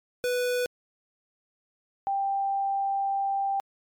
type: tone pair in turn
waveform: square / sine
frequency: 493.9 / 788.1 Hz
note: B4 / G5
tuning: 0 / +9 cents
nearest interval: minor sixth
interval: 809 cents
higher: second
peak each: -25 / -24 dBFS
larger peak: second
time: 0.24-0.66 / 2.07-3.6 s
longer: second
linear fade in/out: 0 ms
effects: MP3 96 kbps